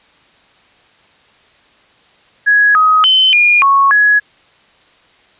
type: tone with pitch steps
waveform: sine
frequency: 1669 / 1261 / 3060 / 2426 / 1104 / 1679 Hz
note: G#6 / D#6 / G7 / D#7 / C#6 / G#6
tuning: +8 / +23 / -42 / -44 / -7 / +18 cents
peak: -6 dBFS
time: 2.46-4.2 s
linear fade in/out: 20 ms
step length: 290 ms
effects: white hiss -49 dBFS RMS until 5.39 s + resampled to 8000 Hz